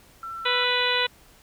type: tone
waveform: sine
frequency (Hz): 1343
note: E6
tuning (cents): +32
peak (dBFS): -32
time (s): 0.23-0.64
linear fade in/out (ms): 2
type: harmonic tone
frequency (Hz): 493.9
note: B4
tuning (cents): 0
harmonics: 1 / 2 / 3 / 4 / 5 / 6 / 7 / 8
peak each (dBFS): -29 / -29 / -29 / -29 / -29 / -29 / -29 / -29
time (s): 0.45-1.07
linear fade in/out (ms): 10
effects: pink hiss -54 dBFS RMS until 1.42 s